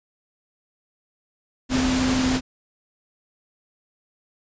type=tone in noise; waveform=sine; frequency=257.5 Hz; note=C4; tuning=28 cents flat; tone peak=-20 dBFS; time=1.69-2.41 s; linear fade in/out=50 ms; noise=pink; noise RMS=-25 dBFS; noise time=1.69-2.41 s; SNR=+2 dB; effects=resampled to 16000 Hz